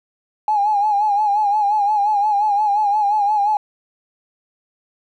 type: tone with vibrato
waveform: triangle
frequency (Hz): 830.6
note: G#5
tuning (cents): 0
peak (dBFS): -10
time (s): 0.48-3.57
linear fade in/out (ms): 2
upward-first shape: sine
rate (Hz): 5.7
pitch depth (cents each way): 67
effects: tanh soft clip ceiling -12 dBFS